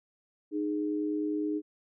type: tone pair together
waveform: sine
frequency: 306.6 / 416.2 Hz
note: D#4 / G#4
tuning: -25 / +4 cents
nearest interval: perfect fourth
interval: 529 cents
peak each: -29 / -35 dBFS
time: 0.51-1.62 s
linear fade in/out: 50 ms
effects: none